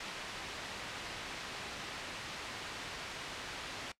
white low-pass noise, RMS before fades -44 dBFS, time 0-3.92 s, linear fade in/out 5 ms, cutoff 3400 Hz, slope 12 dB/octave, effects noise-tail reverb RT60 0.1 s tail -19 dB re dry + low-pass 11000 Hz 12 dB/octave

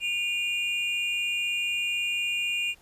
triangle tone pair together, 2438 / 2794 Hz, D#7 / F7, -36 / 0 cents, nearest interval major second, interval 236 cents, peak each -27 dBFS, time 0-2.75 s, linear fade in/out 50 ms, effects pink hiss -59 dBFS RMS until 2.81 s + resampled to 32000 Hz

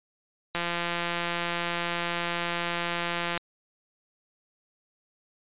click train, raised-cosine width 0.3 ms, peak -13 dBFS, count 487, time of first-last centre 0.55-3.376 s, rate 172 Hz, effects resampled to 8000 Hz

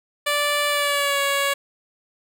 10% pulse tone with pitch glide, 584 to 559.6 Hz, D5 to C#5, -10 to +16 cents, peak -11 dBFS, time 0.26-1.54 s, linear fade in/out 10 ms, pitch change -74 cents, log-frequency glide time 0.69-1.21 s, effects none

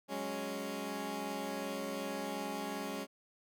15% pulse chord, F# suspended second, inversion none, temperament equal, 185 / 207.7 / 277.2 Hz, F#3 / G#3 / C#4, 0 / 0 / 0 cents, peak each -39 / -35 / -34 dBFS, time 0.08-3.07 s, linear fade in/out 50 ms, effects none

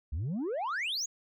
sine exponential sweep, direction up, 65.41 to 6960 Hz, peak -28 dBFS, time 0.12-1.06 s, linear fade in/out 10 ms, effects tanh soft clip ceiling -30 dBFS

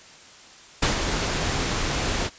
pink noise with ADSR envelope, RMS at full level -19 dBFS, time 0.82-2.3 s, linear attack 7 ms, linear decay 120 ms, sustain -6 dB, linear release 46 ms, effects white hiss -47 dBFS RMS until 2.38 s + resampled to 16000 Hz

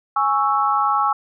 sine chord, C# minor, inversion second, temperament equal, 830.6 / 1108.7 / 1318.5 Hz, G#5 / C#6 / E6, 0 / 0 / 0 cents, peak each -20 dBFS, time 0.16-1.13 s, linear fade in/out 5 ms, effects none

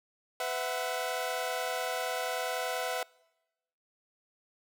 sawtooth chord, B suspended fourth, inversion none, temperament equal with one note detuned, 503.4 / 659.3 / 740 Hz, B4 / E5 / F#5, +33 / 0 / 0 cents, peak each -32 dBFS, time 0.4-3.03 s, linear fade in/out 2 ms, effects noise-tail reverb RT60 1.0 s tail -25 dB re dry

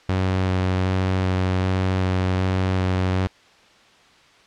sawtooth tone with vibrato, 93.2 Hz, F#2, 13 cents sharp, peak -15 dBFS, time 0.09-3.27 s, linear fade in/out 0 ms, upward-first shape square, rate 1.3 Hz, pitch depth 9 cents each way, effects white hiss -52 dBFS RMS until 4.46 s + low-pass 4000 Hz 12 dB/octave

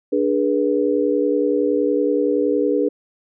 sine chord, G# diminished, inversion second, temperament equal with one note detuned, 293.7 / 415.3 / 486 Hz, D4 / G#4 / B4, 0 / 0 / -28 cents, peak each -20 dBFS, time 0.12-2.89 s, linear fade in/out 10 ms, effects none

